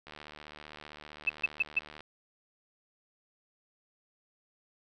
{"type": "click train", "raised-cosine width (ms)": 0.3, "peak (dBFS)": -30, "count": 147, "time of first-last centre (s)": [0.07, 2.006], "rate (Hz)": 75.4}
{"type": "tone bursts", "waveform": "sine", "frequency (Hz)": 2622, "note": "E7", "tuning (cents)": -10, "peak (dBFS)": -23, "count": 4, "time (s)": [1.27, 1.79], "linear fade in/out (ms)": 5, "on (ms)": 25, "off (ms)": 140}
{"effects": []}